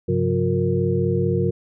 sine tone cluster, 98.4 / 133.8 / 178.5 / 359.2 / 463.2 Hz, G2 / C3 / F3 / F4 / A#4, +7 / +39 / +38 / +49 / -11 cents, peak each -24 dBFS, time 0.08-1.51 s, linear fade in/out 10 ms, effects none

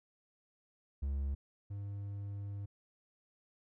triangle tone pair in turn, 69.3 / 100.65 Hz, C#2 / G2, 0 / +46 cents, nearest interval tritone, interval 646 cents, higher second, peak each -31 / -37 dBFS, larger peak first, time 1.02-1.35 / 1.7-2.66 s, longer second, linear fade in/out 10 ms, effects none

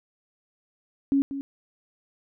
sine tone with echo, 276.5 Hz, C#4, 4 cents flat, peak -18 dBFS, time 1.12-1.22 s, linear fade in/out 0 ms, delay 190 ms, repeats 1, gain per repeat -11 dB, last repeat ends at 1.41 s, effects none

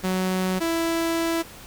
sawtooth tone pair in turn, 186 / 331.4 Hz, F#3 / E4, +9 / +9 cents, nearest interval minor seventh, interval 1000 cents, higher second, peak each -18 dBFS, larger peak neither, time 0.03-0.6 / 0.6-1.43 s, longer second, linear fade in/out 20 ms, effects pink hiss -43 dBFS RMS until 1.66 s

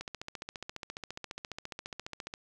click train, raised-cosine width 0.2 ms, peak -22 dBFS, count 35, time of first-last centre 0.01-2.339 s, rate 14.6 Hz, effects none

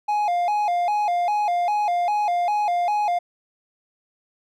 triangle tone with vibrato, 766 Hz, G5, 40 cents flat, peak -17 dBFS, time 0.08-3.19 s, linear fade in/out 10 ms, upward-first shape square, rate 2.5 Hz, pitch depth 150 cents each way, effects none

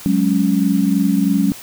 sine chord, F# suspended second, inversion none, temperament just, 185 / 208.1 / 277.5 Hz, F#3 / G#3 / C#4, 0 / +4 / +2 cents, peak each -17 dBFS, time 0.06-1.52 s, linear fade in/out 0 ms, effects white hiss -36 dBFS RMS until 1.62 s

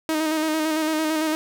sawtooth tone with vibrato, 313.2 Hz, D#4, 11 cents sharp, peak -17 dBFS, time 0.09-1.35 s, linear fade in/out 0 ms, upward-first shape square, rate 8.9 Hz, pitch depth 28 cents each way, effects none

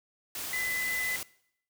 sine tone in noise, 2010 Hz, B6, 30 cents sharp, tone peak -30 dBFS, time 0.53-1.16 s, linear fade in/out 2 ms, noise white, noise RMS -37 dBFS, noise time 0.35-1.23 s, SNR +4 dB, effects noise-tail reverb RT60 0.7 s tail -21 dB re dry

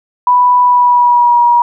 sine tone with pitch glide, 987.8 to 956.9 Hz, B5 to A#5, 0 to +45 cents, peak -5 dBFS, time 0.27-1.62 s, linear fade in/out 2 ms, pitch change -55 cents, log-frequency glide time 0.61-1.39 s, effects none

